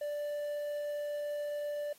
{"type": "tone with quantisation", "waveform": "triangle", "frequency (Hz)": 587.3, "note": "D5", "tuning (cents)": 0, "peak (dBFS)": -32, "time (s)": [0.01, 1.93], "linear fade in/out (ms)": 5, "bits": 10, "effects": ["white hiss -62 dBFS RMS until 1.98 s", "AAC 48 kbps"]}